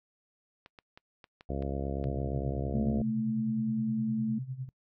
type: clicks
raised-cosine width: 0.3 ms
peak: -33 dBFS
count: 7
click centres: 0.661 / 0.788 / 0.975 / 1.242 / 1.409 / 1.624 / 2.041 s
type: harmonic tone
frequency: 68.8 Hz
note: C#2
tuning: 12 cents flat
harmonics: 1 / 2 / 3 / 4 / 5 / 6 / 7 / 8 / 9 / 10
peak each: -35 / -38 / -40 / -41 / -42 / -43 / -43 / -44 / -45 / -45 dBFS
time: 1.49-3.02 s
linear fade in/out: 5 ms
type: tone with tremolo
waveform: sine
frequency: 130.2 Hz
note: C3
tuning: 8 cents flat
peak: -32 dBFS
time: 2.04-4.69 s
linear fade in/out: 0 ms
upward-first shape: sine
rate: 9.8 Hz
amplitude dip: 80%
type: tone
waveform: sine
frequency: 220 Hz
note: A3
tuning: in tune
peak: -28 dBFS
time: 2.74-4.39 s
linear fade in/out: 10 ms
effects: noise-tail reverb RT60 0.1 s tail -25 dB re dry